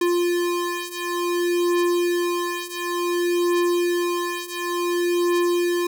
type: beating tone pair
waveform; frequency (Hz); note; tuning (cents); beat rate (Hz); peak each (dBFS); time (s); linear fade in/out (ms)
square; 349.2 / 349.76; F4 / F4; 0 / +3; 0.56; -25 / -23; 0.01-5.87; 5
effects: none